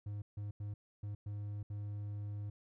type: tone bursts at uneven times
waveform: triangle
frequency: 103.1 Hz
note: G#2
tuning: 12 cents flat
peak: -37 dBFS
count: 6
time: 0.06-0.22 / 0.37-0.51 / 0.6-0.74 / 1.03-1.15 / 1.26-1.63 / 1.7-2.5 s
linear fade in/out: 5 ms
effects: none